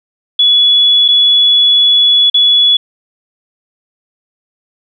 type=tone with dropouts; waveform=sine; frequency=3402 Hz; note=G#7; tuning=41 cents sharp; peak=-5 dBFS; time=0.39-2.77 s; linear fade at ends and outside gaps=5 ms; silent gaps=1.081-1.085 / 2.3-2.342 s; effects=none